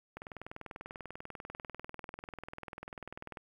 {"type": "click train", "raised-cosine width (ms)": 0.5, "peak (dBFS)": -28, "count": 66, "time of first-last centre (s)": [0.17, 3.372], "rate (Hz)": 20.3, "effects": ["10-bit"]}